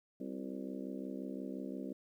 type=harmonic tone with a mistuned harmonic; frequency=65.7 Hz; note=C2; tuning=8 cents sharp; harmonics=3 / 4 / 5 / 6 / 7 / 8 / 9; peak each=-45 / -43 / -47 / -51 / -52 / -52 / -54 dBFS; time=0.2-1.93 s; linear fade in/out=5 ms; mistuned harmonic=6; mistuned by=-74 cents; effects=12-bit